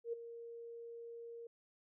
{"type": "tone with ADSR envelope", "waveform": "sine", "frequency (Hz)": 466.2, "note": "A#4", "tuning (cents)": 0, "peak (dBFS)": -35, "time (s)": [0.04, 1.47], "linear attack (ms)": 90, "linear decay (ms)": 10, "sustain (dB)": -12, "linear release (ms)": 4, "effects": []}